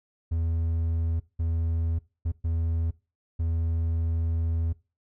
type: tone bursts at uneven times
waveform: triangle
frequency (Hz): 82.41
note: E2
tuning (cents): 0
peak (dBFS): -22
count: 5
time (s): 0.31-1.2 / 1.39-1.99 / 2.25-2.32 / 2.44-2.91 / 3.39-4.73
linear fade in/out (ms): 10
effects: noise-tail reverb RT60 0.3 s tail -21 dB re dry